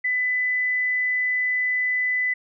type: tone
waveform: sine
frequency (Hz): 2000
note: B6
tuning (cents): +21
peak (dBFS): -20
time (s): 0.04-2.34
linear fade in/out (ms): 10
effects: none